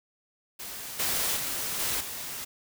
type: noise with level steps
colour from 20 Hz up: white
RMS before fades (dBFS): -39 / -28 / -32 / -29 / -37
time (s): 0.59-2.45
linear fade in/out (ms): 10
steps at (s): 0.99 / 1.36 / 1.79 / 2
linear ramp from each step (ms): 10
effects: none